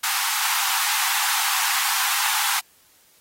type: high-pass noise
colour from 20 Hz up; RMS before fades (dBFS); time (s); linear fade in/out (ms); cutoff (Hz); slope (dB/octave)
pink; -23; 0.03-2.6; 10; 780; 96
effects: white hiss -57 dBFS RMS until 3.2 s + AAC 48 kbps